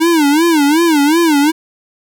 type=tone with vibrato; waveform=square; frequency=311.1 Hz; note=D#4; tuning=in tune; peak=-9 dBFS; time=0-1.52 s; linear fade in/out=20 ms; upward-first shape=sine; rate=2.7 Hz; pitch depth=170 cents each way; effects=none